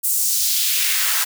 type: noise with high-pass filter sweep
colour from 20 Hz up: white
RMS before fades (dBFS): -19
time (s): 0.03-1.25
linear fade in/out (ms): 20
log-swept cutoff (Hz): 9600 to 1100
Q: 1.4
effects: none